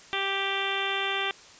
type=harmonic tone; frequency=392 Hz; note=G4; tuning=in tune; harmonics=1 / 2 / 3 / 4 / 5 / 6 / 7 / 8 / 9; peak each=-35 / -35 / -35 / -35 / -35 / -35 / -35 / -35 / -35 dBFS; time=0.13-1.31 s; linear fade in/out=0 ms; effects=white hiss -50 dBFS RMS until 1.59 s + resampled to 16000 Hz